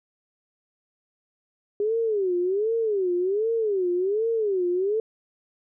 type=tone with vibrato; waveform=sine; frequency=402.3 Hz; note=G4; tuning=45 cents sharp; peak=-21 dBFS; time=1.8-5 s; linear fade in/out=2 ms; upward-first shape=sine; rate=1.3 Hz; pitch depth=230 cents each way; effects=none